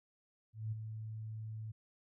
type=tone with ADSR envelope; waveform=sine; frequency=109.6 Hz; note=A2; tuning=6 cents flat; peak=-34 dBFS; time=0.53-1.72 s; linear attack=190 ms; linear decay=17 ms; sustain=-7 dB; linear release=11 ms; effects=none